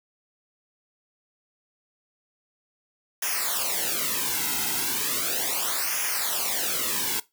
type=noise with flanger; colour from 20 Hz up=white; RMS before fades=-27 dBFS; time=3.22-7.2 s; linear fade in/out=5 ms; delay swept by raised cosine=0.24 to 1.74 ms; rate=0.36 Hz; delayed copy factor=-0.9; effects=noise-tail reverb RT60 0.2 s tail -19 dB re dry